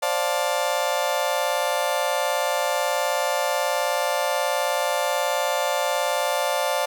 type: chord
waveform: 35% pulse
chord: D minor seventh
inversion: third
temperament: just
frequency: 528.6 / 587.3 / 704.8 / 881 Hz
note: C5 / D5 / F5 / A5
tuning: +18 / 0 / +16 / +2 cents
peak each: -26 / -24 / -26 / -26 dBFS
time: 0.02-6.86 s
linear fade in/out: 10 ms
effects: none